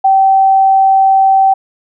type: tone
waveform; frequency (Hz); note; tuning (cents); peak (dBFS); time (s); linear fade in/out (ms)
sine; 773; G5; -24; -5; 0.04-1.54; 10
effects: none